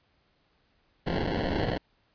violet noise with sample-and-hold, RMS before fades -29 dBFS, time 1.06-1.78 s, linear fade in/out 10 ms, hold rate 1225 Hz, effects pink hiss -69 dBFS RMS until 2.14 s + resampled to 11025 Hz

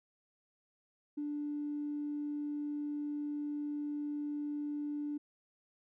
triangle tone with tanh clipping, 293.7 Hz, D4, in tune, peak -35 dBFS, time 1.17-5.18 s, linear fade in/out 10 ms, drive 4 dB, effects none

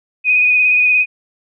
sine tone with vibrato, 2489 Hz, D#7, in tune, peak -9 dBFS, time 0.24-1.06 s, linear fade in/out 50 ms, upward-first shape sine, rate 17 Hz, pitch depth 25 cents each way, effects none

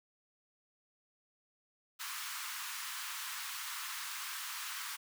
pink high-pass noise, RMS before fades -42 dBFS, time 1.99-4.97 s, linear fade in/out 20 ms, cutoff 1000 Hz, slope 48 dB/octave, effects none

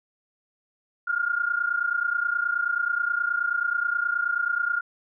sine tone pair together, 1400 / 1429.4 Hz, F6 / F6, +4 / +40 cents, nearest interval unison, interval 36 cents, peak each -25 / -26 dBFS, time 1.07-4.81 s, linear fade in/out 10 ms, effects none

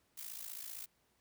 blue noise with amplitude modulation, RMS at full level -43 dBFS, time 0.17-0.86 s, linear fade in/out 10 ms, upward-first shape sine, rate 55.4 Hz, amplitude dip 75%, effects pink hiss -75 dBFS RMS until 1.2 s + high-pass 60 Hz 12 dB/octave

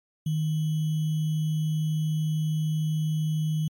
sine tone with sample-and-hold, 155.5 Hz, D#3, 1 cent flat, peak -23 dBFS, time 0.26-3.68 s, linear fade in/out 5 ms, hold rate 3150 Hz, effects MP3 64 kbps

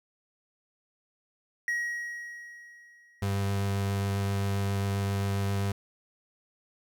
triangle tone with exponential decay, 1900 Hz, A#6, 33 cents sharp, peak -24 dBFS, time 1.68-3.52 s, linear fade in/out 1 ms, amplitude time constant 400 ms
35% pulse tone with vibrato, 99 Hz, G2, 18 cents sharp, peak -25 dBFS, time 3.22-5.72 s, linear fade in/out 5 ms, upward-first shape sine, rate 7.5 Hz, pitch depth 8 cents each way
effects none

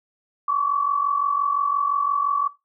sine tone pair together, 1100 / 1145.8 Hz, C#6 / D6, -14 / -43 cents, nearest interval minor second, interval 71 cents, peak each -26 / -19 dBFS, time 0.48-2.48 s, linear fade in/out 5 ms, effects noise-tail reverb RT60 0.2 s tail -17 dB re dry

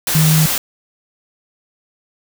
sine tone in noise, 156.8 Hz, D#3, 14 cents sharp, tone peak -10 dBFS, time 0.15-0.46 s, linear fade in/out 2 ms, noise white, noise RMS -18 dBFS, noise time 0.07-0.58 s, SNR +5 dB, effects none

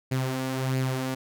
sawtooth tone with flanger, 130.81 Hz, C3, in tune, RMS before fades -28 dBFS, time 0.11-1.15 s, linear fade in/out 10 ms, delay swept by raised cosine 0.42 to 4.22 ms, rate 1.5 Hz, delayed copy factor +0.5, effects none

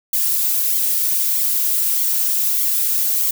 violet noise with flanger, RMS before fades -18 dBFS, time 0.13-3.31 s, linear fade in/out 5 ms, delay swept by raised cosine 0.89 to 5.79 ms, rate 1.6 Hz, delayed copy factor +0.75, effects none

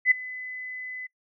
sine tone with ADSR envelope, 2012 Hz, B6, 32 cents sharp, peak -13 dBFS, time 0.05-1.07 s, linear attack 62 ms, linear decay 8 ms, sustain -21 dB, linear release 11 ms, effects noise-tail reverb RT60 0.1 s tail -21 dB re dry

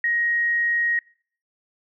sine tone, 1882 Hz, A#6, 16 cents sharp, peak -19 dBFS, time 0.04-0.99 s, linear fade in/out 2 ms, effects noise-tail reverb RT60 0.5 s tail -25 dB re dry

